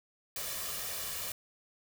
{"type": "noise with comb filter", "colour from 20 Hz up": "white", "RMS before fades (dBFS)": -38, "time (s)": [0.36, 1.32], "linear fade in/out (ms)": 2, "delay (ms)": 1.7, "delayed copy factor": 0.55, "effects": []}